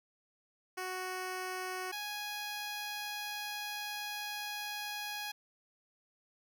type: tone pair in turn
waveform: 10% pulse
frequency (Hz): 370 / 830.6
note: F#4 / G#5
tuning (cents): 0 / 0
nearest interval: octave + major second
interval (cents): 1400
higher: second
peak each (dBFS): -29 / -30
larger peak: first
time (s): 0.77-1.92 / 1.92-5.32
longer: second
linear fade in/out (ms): 10
effects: none